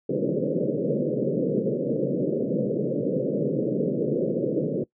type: band-pass noise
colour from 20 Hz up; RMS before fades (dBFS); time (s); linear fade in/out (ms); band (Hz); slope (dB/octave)
white; -25; 0.09-4.84; 5; 130 to 560; 96
effects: noise-tail reverb RT60 0.1 s tail -21 dB re dry